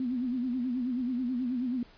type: tone with vibrato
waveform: sine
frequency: 249.7 Hz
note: B3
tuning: 19 cents sharp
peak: -28 dBFS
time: 0-1.83 s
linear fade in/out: 2 ms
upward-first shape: sine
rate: 9.3 Hz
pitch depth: 92 cents each way
effects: pink hiss -57 dBFS RMS until 1.97 s + resampled to 11025 Hz